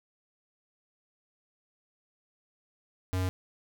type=tone; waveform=square; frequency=92.5 Hz; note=F#2; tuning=in tune; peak=-28 dBFS; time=3.13-3.29 s; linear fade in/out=0 ms; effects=none